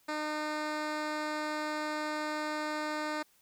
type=tone with low-pass filter; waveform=10% pulse; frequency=304.3 Hz; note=D#4; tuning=38 cents flat; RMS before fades=-35 dBFS; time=0.08-3.23 s; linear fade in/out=10 ms; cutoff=6700 Hz; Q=0.58; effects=white hiss -67 dBFS RMS until 3.41 s